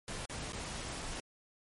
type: noise with dropouts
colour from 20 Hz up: pink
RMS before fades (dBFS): -41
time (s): 0.08-1.2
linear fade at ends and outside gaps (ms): 0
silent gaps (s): 0.255-0.297 / 0.522-0.532 / 1.023-1.026
effects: MP3 48 kbps